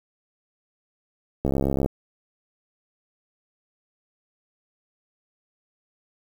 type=click train; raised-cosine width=2 ms; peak=-10 dBFS; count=29; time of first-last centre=1.45-1.861 s; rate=68.2 Hz; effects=7-bit